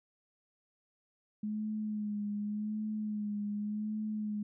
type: tone with vibrato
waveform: sine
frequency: 210.5 Hz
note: G#3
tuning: 24 cents sharp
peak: -33 dBFS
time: 1.43-4.43 s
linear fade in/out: 5 ms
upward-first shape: sine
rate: 0.87 Hz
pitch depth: 36 cents each way
effects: none

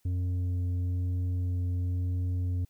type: tone with tanh clipping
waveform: sine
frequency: 89.9 Hz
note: F#2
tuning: 49 cents flat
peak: -28 dBFS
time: 0.05-2.65 s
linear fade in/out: 5 ms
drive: 6 dB
effects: white hiss -71 dBFS RMS until 2.69 s

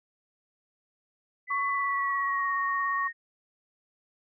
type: tone with pitch glide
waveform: sine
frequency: 2004 to 1859 Hz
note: B6 to A#6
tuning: +25 to -5 cents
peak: -30 dBFS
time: 1.47-3.13 s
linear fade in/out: 50 ms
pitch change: -130 cents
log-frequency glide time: 1.67-2.54 s
type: tone with vibrato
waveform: sine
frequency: 1114 Hz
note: C#6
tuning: 8 cents sharp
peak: -27 dBFS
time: 1.5-3.08 s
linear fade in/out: 10 ms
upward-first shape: triangle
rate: 17 Hz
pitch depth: 21 cents each way
effects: none

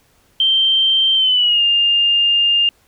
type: tone with pitch glide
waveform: sine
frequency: 3136 to 2810 Hz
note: G7 to F7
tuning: 0 to +10 cents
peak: -11 dBFS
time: 0.4-2.69 s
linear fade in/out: 2 ms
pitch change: -190 cents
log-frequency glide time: 1.15-1.63 s
effects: pink hiss -56 dBFS RMS until 2.87 s

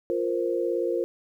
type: chord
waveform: sine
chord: F suspended fourth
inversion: none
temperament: just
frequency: 349.2 / 465.6 / 523.8 Hz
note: F4 / Bb4 / C5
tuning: 0 / -2 / +2 cents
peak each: -27 / -28 / -29 dBFS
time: 0.1-1.04 s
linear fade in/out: 0 ms
effects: 10-bit

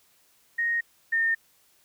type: tone pair in turn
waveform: sine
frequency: 1864.7 / 1822.1 Hz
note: A#6 / A#6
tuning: 0 / -40 cents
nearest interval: unison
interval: 40 cents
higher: first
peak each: -23 / -21 dBFS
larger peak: second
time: 0.58-0.81 / 1.12-1.35 s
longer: neither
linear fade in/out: 10 ms
effects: white hiss -63 dBFS RMS until 1.84 s

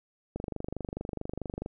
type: click train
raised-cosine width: 2 ms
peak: -21 dBFS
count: 33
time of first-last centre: 0.36-1.661 s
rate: 24.6 Hz
effects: none

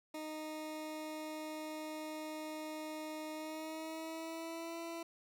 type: tone with pitch glide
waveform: 20% pulse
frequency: 309.8 to 334 Hz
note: D#4 to E4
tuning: -7 to +23 cents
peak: -37 dBFS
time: 0.14-5.03 s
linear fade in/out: 5 ms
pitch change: +130 cents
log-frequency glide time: 3.33-4.77 s
effects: none

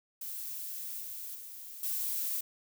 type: noise with level steps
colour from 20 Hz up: violet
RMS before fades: -40 / -42 / -46 / -34 dBFS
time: 0.21-2.41 s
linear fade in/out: 5 ms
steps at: 1.01 / 1.35 / 1.83 s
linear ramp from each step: 2 ms
effects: none

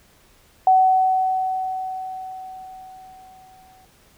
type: tone with exponential decay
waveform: sine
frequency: 752 Hz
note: F#5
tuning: 28 cents sharp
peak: -10 dBFS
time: 0.67-3.85 s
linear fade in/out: 2 ms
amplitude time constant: 690 ms
effects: pink hiss -55 dBFS RMS until 4.17 s

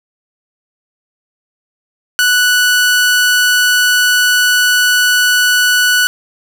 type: tone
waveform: sawtooth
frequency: 1480 Hz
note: F#6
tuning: in tune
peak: -5 dBFS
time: 2.19-6.07 s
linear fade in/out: 0 ms
effects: none

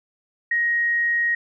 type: tone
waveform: sine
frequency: 1881 Hz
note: A#6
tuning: 15 cents sharp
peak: -18 dBFS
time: 0.51-1.35 s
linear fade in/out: 5 ms
effects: none

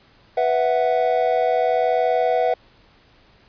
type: chord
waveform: triangle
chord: B suspended fourth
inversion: none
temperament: equal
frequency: 493.9 / 659.3 / 740 Hz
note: B4 / E5 / F#5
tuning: 0 / 0 / 0 cents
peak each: -19 dBFS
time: 0.37-2.54 s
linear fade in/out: 5 ms
effects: pink hiss -54 dBFS RMS until 3.48 s + resampled to 11025 Hz

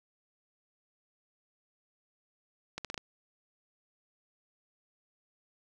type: accelerating click train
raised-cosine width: 0.2 ms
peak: -20 dBFS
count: 5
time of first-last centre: 2.78-2.978 s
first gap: 67 ms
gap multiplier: 0.8
effects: none

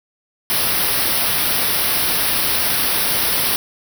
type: band-stop noise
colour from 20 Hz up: white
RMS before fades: -18 dBFS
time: 0.5-3.56 s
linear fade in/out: 0 ms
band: 5700 to 9100 Hz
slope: 96 dB/octave
effects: none

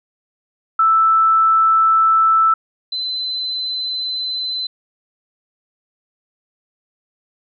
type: tone pair in turn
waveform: sine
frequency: 1320 / 4043 Hz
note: E6 / B7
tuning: +2 / +40 cents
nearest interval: octave + perfect fifth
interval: 1938 cents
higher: second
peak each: -10 / -20 dBFS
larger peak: first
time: 0.79-2.54 / 2.92-4.67 s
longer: neither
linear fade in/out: 5 ms
effects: none

